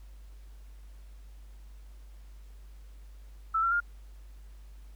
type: tone with pitch steps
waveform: sine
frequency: 1318.5 / 1362.6 / 1408.2 Hz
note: E6 / F6 / F6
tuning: 0 / -43 / +14 cents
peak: -24 dBFS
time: 3.54-3.804 s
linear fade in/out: 10 ms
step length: 88 ms
effects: added 50 Hz sine -46 dBFS peak until 4.95 s + pink hiss -65 dBFS RMS until 4.95 s